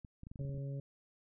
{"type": "clicks", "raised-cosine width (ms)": 5, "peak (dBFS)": -36, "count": 10, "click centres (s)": [0.048, 0.234, 0.269, 0.315, 0.358, 0.413, 0.45, 0.494, 0.546, 0.577]}
{"type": "harmonic tone", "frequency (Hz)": 138.59, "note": "C#3", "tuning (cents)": 0, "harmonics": [1, 2, 3, 4], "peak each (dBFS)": [-38, -52, -53, -52], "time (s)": [0.39, 0.8], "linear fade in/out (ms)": 2}
{"effects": []}